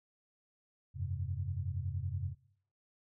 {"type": "chord", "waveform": "sine", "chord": "F suspended second", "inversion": "none", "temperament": "equal with one note detuned", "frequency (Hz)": [87.31, 98, 132.79], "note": ["F2", "G2", "C3"], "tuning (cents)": [0, 0, 26], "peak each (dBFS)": [-38, -38, -40], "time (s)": [0.94, 2.35], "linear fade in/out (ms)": 50, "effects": ["noise-tail reverb RT60 0.7 s tail -23 dB re dry"]}